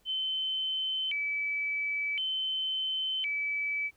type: tone with vibrato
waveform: sine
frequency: 2656 Hz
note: E7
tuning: 12 cents sharp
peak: -29 dBFS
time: 0.05-3.91 s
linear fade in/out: 50 ms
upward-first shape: square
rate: 0.47 Hz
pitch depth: 250 cents each way
effects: pink hiss -68 dBFS RMS until 3.96 s